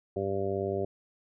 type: harmonic tone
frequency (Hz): 98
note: G2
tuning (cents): 0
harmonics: 1 / 2 / 3 / 4 / 5 / 6 / 7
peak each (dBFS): -37 / -39 / -41 / -31 / -38 / -36 / -39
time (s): 0.16-0.85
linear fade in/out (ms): 5
effects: none